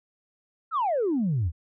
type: exponential sweep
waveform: sine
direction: down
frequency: 1394 to 73.9 Hz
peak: -21 dBFS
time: 0.71-1.52 s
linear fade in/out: 50 ms
effects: tanh soft clip ceiling -19 dBFS